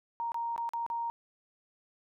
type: tone with dropouts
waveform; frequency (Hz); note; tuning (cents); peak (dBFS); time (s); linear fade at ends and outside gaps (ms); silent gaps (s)
sine; 932.3; A#5; 0; -31; 0.2-1.1; 0; 0.319-0.344 / 0.562-0.579 / 0.691-0.735 / 0.864-0.901
effects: none